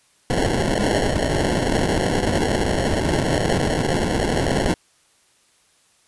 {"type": "noise with sample-and-hold", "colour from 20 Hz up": "violet", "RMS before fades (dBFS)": -20, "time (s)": [0.3, 4.74], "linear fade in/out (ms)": 0, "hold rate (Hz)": 1225, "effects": ["white hiss -59 dBFS RMS until 6.07 s", "resampled to 24000 Hz"]}